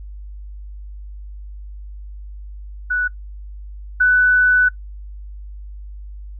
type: tone pair in turn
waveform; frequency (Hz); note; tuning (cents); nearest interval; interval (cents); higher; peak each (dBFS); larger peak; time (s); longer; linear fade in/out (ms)
sine; 1480 / 1492.9; F#6 / F#6; 0 / +15; unison; 15; second; -16 / -10; second; 2.9-3.08 / 4-4.69; second; 10
effects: noise-tail reverb RT60 0.1 s tail -22 dB re dry + added 50 Hz sine -31 dBFS peak until 6.39 s